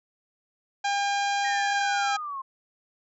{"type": "harmonic tone", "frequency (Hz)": 804, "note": "G5", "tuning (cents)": 44, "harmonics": [1, 2, 3, 4, 5, 6, 7, 8, 9], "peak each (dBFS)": [-25, -31, -35, -37, -39, -41, -42, -43, -44], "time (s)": [0.84, 2.17], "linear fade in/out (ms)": 10}
{"type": "linear sweep", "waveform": "sine", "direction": "down", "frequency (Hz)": [1892, 1046.5], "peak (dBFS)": -31, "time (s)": [1.44, 2.42], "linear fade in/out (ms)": 10}
{"effects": []}